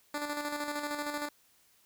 10% pulse tone with tremolo, 293.7 Hz, D4, in tune, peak -24 dBFS, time 0.14-1.29 s, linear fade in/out 5 ms, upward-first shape square, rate 13 Hz, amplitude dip 45%, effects white hiss -66 dBFS RMS until 1.85 s

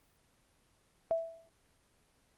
sine tone with exponential decay, 659.3 Hz, E5, in tune, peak -25 dBFS, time 1.11-1.49 s, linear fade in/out 0 ms, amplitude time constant 81 ms, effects pink hiss -70 dBFS RMS until 2.37 s + Opus 24 kbps

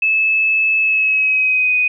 sine tone with pitch glide, 2607 to 2494 Hz, E7 to D#7, -20 to +3 cents, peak -12 dBFS, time 0.02-1.88 s, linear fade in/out 5 ms, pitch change -77 cents, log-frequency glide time 0.79-1.76 s, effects none

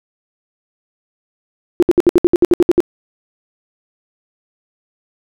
sine tone bursts, 349.2 Hz, F4, in tune, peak -5 dBFS, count 12, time 1.8-2.804 s, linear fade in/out 0 ms, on 25 ms, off 64 ms, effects none

